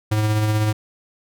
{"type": "tone with tremolo", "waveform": "square", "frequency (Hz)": 107.2, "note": "A2", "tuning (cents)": -45, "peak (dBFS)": -16, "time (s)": [0.11, 0.73], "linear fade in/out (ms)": 10, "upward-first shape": "triangle", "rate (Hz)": 16, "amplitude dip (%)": 35, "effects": []}